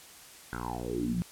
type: tone with low-pass filter sweep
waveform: 10% pulse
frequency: 60 Hz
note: B1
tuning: 49 cents flat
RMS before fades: -33 dBFS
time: 0.53-1.22 s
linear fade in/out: 0 ms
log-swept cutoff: 1500 to 160 Hz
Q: 7.8
effects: white hiss -51 dBFS RMS until 1.31 s + low-pass 12000 Hz 12 dB/octave